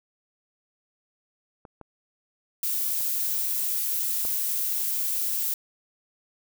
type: clicks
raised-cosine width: 1 ms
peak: -30 / -28 / -34 / -31 / -24 dBFS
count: 5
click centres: 1.652 / 1.813 / 2.806 / 3.006 / 4.251 s
type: noise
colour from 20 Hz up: violet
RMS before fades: -27 dBFS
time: 2.63-5.54 s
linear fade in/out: 2 ms
effects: none